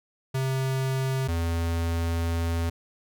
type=tone pair in turn; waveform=square; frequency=132.5 / 83.71 Hz; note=C3 / E2; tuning=+22 / +27 cents; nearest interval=minor sixth; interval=795 cents; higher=first; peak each=-25 dBFS; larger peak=neither; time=0.34-1.28 / 1.28-2.7 s; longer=second; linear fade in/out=10 ms; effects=none